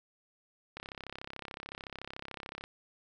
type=click train; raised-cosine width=0.3 ms; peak=-25 dBFS; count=64; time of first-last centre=0.77-2.639 s; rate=33.7 Hz; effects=none